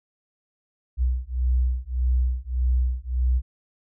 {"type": "beating tone pair", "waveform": "sine", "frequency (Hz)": [61.7, 63.4], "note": ["B1", "B1"], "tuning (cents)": [-1, 46], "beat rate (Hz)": 1.7, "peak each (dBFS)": -23, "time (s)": [0.97, 3.42], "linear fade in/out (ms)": 50, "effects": []}